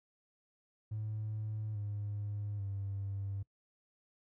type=tone with pitch steps; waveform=triangle; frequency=107.5 / 103.06 / 98.81 Hz; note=A2 / G#2 / G2; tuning=-40 / -13 / +14 cents; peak=-33 dBFS; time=0.91-3.43 s; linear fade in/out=10 ms; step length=840 ms; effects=noise-tail reverb RT60 0.1 s tail -24 dB re dry + tanh soft clip ceiling -32 dBFS